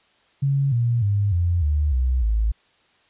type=tone with pitch steps; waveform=sine; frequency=138.59 / 118.58 / 101.45 / 86.8 / 74.27 / 63.54 / 54.37 Hz; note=C#3 / A#2 / G#2 / F2 / D2 / B1 / A1; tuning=0 / +30 / -40 / -10 / +20 / +50 / -20 cents; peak=-17 dBFS; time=0.42-2.52 s; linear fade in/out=10 ms; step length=300 ms; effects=white hiss -60 dBFS RMS until 3.09 s + resampled to 8000 Hz